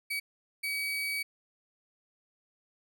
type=tone bursts at uneven times; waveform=35% pulse; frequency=2273 Hz; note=C#7; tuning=43 cents sharp; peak=-29 dBFS; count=2; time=0.1-0.2 / 0.63-1.23 s; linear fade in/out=10 ms; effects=none